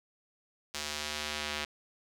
square tone with band-pass filter sweep, 74.9 Hz, D2, 35 cents sharp, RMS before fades -37 dBFS, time 0.74-1.65 s, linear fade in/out 5 ms, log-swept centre 5300 to 3200 Hz, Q 0.94, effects none

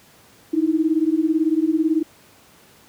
sine beating tone pair, 308.5 / 326.5 Hz, D#4 / E4, -15 / -17 cents, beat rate 18 Hz, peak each -19 dBFS, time 0.53-2.03 s, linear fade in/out 10 ms, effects pink hiss -51 dBFS RMS until 2.88 s + high-pass 100 Hz 12 dB/octave

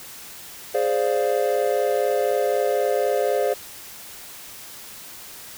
triangle chord, D half-diminished seventh, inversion second, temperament equal, 415.3 / 523.3 / 587.3 / 698.5 Hz, Ab4 / C5 / D5 / F5, 0 / 0 / 0 / 0 cents, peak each -22 / -21 / -23 / -25 dBFS, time 0.74-3.54 s, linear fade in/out 10 ms, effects white hiss -40 dBFS RMS until 5.57 s

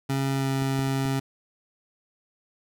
25% pulse tone with pitch glide, 136.1 to 135 Hz, C#3 to C#3, -31 to -45 cents, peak -20 dBFS, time 0.09-1.2 s, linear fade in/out 10 ms, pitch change -14 cents, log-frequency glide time 0.32-0.48 s
clicks, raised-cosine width 3 ms, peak -26 / -23 / -31 / -24 dBFS, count 4, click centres 0.622 / 0.792 / 0.875 / 1.055 s
effects none

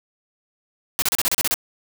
white noise bursts, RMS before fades -20 dBFS, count 9, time 0.99-1.541 s, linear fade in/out 0 ms, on 31 ms, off 34 ms, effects none

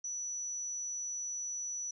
sine tone, 5920 Hz, F#8, in tune, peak -36 dBFS, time 0.04-1.91 s, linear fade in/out 5 ms, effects none

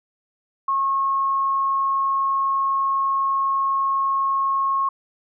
sine tone, 1088 Hz, C#6, 33 cents flat, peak -18 dBFS, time 0.68-4.89 s, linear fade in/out 5 ms, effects none

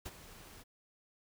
pink noise with ADSR envelope, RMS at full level -42 dBFS, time 0.05-0.64 s, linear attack 12 ms, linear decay 35 ms, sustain -12 dB, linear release 27 ms, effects none

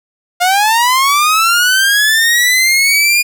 sawtooth linear sweep, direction up, 698.5 to 2437 Hz, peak -5 dBFS, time 0.4-3.23 s, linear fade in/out 20 ms, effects none

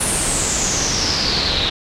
pink noise with low-pass filter sweep, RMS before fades -19 dBFS, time 0-1.7 s, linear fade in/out 10 ms, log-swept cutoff 9900 to 3700 Hz, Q 7.1, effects none

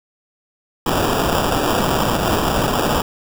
blue noise with sample-and-hold, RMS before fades -18 dBFS, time 0.86-3.02 s, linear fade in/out 5 ms, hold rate 2100 Hz, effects none

